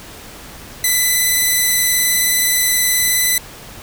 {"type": "tone with vibrato", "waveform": "5% pulse", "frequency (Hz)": 2000, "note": "B6", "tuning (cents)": 21, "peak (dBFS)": -3, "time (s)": [0.84, 3.38], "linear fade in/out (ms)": 2, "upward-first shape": "triangle", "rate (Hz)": 19, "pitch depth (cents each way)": 18, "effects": ["pink hiss -36 dBFS RMS until 3.82 s"]}